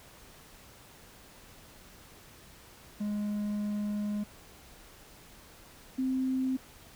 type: tone pair in turn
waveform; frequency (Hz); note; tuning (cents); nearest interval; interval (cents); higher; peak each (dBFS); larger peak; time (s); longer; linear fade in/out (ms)
triangle / sine; 207.7 / 260.6; G#3 / C4; 0 / -7; major third; 393; second; -28 / -27; second; 3-4.24 / 5.98-6.57; first; 10
effects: pink hiss -54 dBFS RMS until 6.95 s